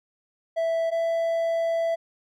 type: tone pair in turn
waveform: triangle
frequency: 659.3 / 663.9 Hz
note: E5 / E5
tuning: 0 / +12 cents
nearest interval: unison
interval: 12 cents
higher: second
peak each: -20 dBFS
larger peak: neither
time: 0.56-0.91 / 0.91-1.96 s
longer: second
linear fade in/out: 20 ms
effects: none